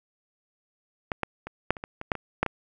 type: clicks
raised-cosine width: 0.5 ms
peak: -12 / -11 / -21 / -6 / -24 / -19 / -20 / -8 / -19 / -7 / -12 dBFS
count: 11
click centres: 1.118 / 1.233 / 1.47 / 1.706 / 1.768 / 1.839 / 2.014 / 2.118 / 2.153 / 2.43 / 2.463 s
effects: none